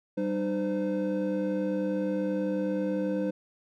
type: tone cluster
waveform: triangle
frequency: 193.4 / 303.7 / 512 Hz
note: G3 / D#4 / C5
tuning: -23 / -42 / -38 cents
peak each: -29 dBFS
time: 0.17-3.31 s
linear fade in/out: 10 ms
effects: none